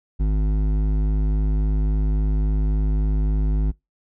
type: tone with hard clipping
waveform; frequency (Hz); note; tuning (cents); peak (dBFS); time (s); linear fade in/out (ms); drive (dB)
sine; 51.8; G#1; -4; -19; 0.19-3.72; 20; 11
effects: noise-tail reverb RT60 0.2 s tail -24 dB re dry